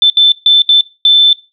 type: tone bursts at uneven times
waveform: sine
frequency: 3533 Hz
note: A7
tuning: 6 cents sharp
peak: -3 dBFS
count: 5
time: 0.02-0.1 / 0.17-0.32 / 0.46-0.62 / 0.69-0.81 / 1.05-1.33 s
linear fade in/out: 2 ms
effects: noise-tail reverb RT60 0.3 s tail -21 dB re dry